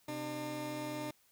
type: tone pair together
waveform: 20% pulse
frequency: 129.91 / 301.4 Hz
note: C3 / D4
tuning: -12 / +45 cents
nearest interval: octave + minor third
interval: 1457 cents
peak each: -40 / -34 dBFS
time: 0.08-1.11 s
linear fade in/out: 5 ms
effects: white hiss -69 dBFS RMS until 1.31 s